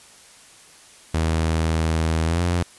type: tone with pitch glide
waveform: sawtooth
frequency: 80.6 to 87.39 Hz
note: E2 to F2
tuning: -38 to +2 cents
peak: -15 dBFS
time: 1.14-2.63 s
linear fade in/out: 5 ms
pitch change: +140 cents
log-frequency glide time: 2.25-2.42 s
effects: white hiss -48 dBFS RMS until 2.78 s + resampled to 24000 Hz